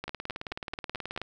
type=two click trains; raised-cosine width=0.3 ms; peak=-19 / -19 dBFS; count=6 / 23; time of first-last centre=0.08-1.176 / 0.04-1.216 s; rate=4.56 / 18.7 Hz; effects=none